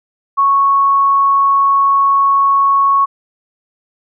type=tone; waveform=sine; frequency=1106 Hz; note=C#6; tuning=4 cents flat; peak=-8 dBFS; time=0.37-3.06 s; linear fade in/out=20 ms; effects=none